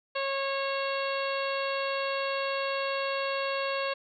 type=harmonic tone with a mistuned harmonic; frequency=547 Hz; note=C#5; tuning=23 cents flat; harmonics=1 / 2 / 3 / 4 / 5 / 6 / 7 / 8; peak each=-31 / -34 / -38 / -41 / -37 / -44 / -43 / -42 dBFS; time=0.15-3.94 s; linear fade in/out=10 ms; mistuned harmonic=6; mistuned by=+31 cents; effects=none